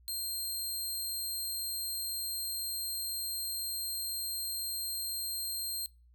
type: tone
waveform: 15% pulse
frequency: 4186 Hz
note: C8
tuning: in tune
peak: -28 dBFS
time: 0.08-5.86 s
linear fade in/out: 0 ms
effects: noise-tail reverb RT60 0.3 s tail -24 dB re dry + added 60 Hz sine -58 dBFS peak until 6.14 s